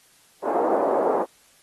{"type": "band-pass noise", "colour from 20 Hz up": "pink", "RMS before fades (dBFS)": -22, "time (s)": [0.42, 1.26], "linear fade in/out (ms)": 50, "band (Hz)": [360, 890], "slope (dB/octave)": 24, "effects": ["white hiss -57 dBFS RMS until 1.62 s", "AAC 32 kbps"]}